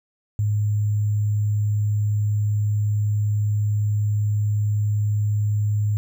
sine tone with sample-and-hold, 104.7 Hz, G#2, 15 cents sharp, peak -18 dBFS, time 0.39-5.97 s, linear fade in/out 0 ms, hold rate 7350 Hz, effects none

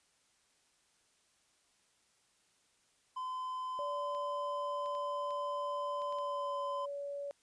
triangle tone, 1023 Hz, C6, 39 cents flat, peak -35 dBFS, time 3.16-6.86 s, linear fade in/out 10 ms
sine tone with pitch glide, 579 to 567.7 Hz, D5 to C#5, -25 to +41 cents, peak -38 dBFS, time 3.79-7.31 s, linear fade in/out 0 ms, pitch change -34 cents, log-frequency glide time 6.1-6.6 s
clicks, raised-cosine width 0.2 ms, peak -39 dBFS, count 7, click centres 4.149 / 4.86 / 4.951 / 5.307 / 6.019 / 6.125 / 6.186 s
effects white hiss -72 dBFS RMS until 7.42 s + resampled to 22050 Hz

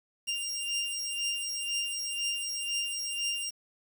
20% pulse beating tone pair, 2794 / 2796 Hz, F7 / F7, 0 / +1 cents, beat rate 2 Hz, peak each -30 / -29 dBFS, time 0.27-3.51 s, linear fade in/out 20 ms, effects 9-bit

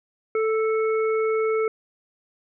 harmonic tone, 440 Hz, A4, in tune, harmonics 1 / 3 / 5, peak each -20 / -30 / -34 dBFS, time 0.35-1.68 s, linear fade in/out 2 ms, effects none

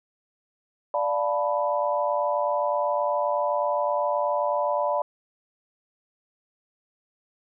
sine chord, B half-diminished seventh, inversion first, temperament equal, 587.3 / 698.5 / 880 / 987.8 Hz, D5 / F5 / A5 / B5, 0 / 0 / 0 / 0 cents, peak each -25 / -30 / -30 / -27 dBFS, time 0.94-5.02 s, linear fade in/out 2 ms, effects none

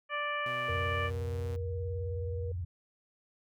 harmonic tone, 587.3 Hz, D5, in tune, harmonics 1 / 2 / 3 / 4 / 5, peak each -39 / -35 / -37 / -39 / -44 dBFS, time 0.09-1.11 s, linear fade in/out 50 ms
sawtooth tone, 125 Hz, B2, 21 cents sharp, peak -39 dBFS, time 0.46-1.56 s, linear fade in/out 0 ms
sine tone with pitch glide, 468.6 to 476.8 Hz, A#4 to A#4, +9 to +39 cents, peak -39 dBFS, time 0.68-2.52 s, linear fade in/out 5 ms, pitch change +30 cents, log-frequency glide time 0.89-2.14 s
sine tone with vibrato, 88.6 Hz, F2, 25 cents sharp, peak -33 dBFS, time 0.69-2.65 s, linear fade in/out 10 ms, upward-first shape square, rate 19 Hz, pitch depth 140 cents each way
effects none

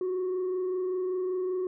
sine tone with frequency modulation, 368.5 Hz, F#4, 7 cents flat, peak -25 dBFS, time 0.01-1.67 s, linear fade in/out 2 ms, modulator 25.2 Hz, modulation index 0.29, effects tanh soft clip ceiling -26 dBFS

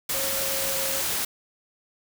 sine tone in noise, 542 Hz, C#5, 39 cents flat, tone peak -33 dBFS, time 0.14-1.01 s, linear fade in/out 5 ms, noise white, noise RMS -27 dBFS, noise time 0.09-1.25 s, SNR -9 dB, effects none

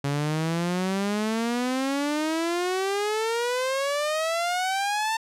sawtooth exponential sweep, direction up, 139.1 to 902 Hz, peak -20 dBFS, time 0.04-5.17 s, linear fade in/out 5 ms, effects low-pass 10000 Hz 12 dB/octave

